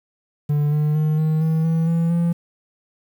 triangle tone with pitch steps, 147.1 / 150.19 / 153.35 / 156.57 / 159.86 / 163.22 / 166.65 / 170.15 Hz, D3 / D3 / D#3 / D#3 / D#3 / E3 / E3 / F3, +3 / +39 / -25 / +11 / +47 / -17 / +19 / -45 cents, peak -14 dBFS, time 0.49-2.33 s, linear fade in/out 10 ms, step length 230 ms, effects 8-bit

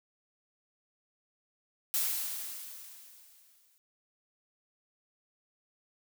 blue noise with exponential decay, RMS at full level -29 dBFS, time 1.94-3.78 s, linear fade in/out 0 ms, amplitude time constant 400 ms, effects none

